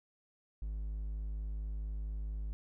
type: tone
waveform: triangle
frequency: 52.2 Hz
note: G#1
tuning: 10 cents sharp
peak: -34 dBFS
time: 0.62-2.53 s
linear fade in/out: 0 ms
effects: none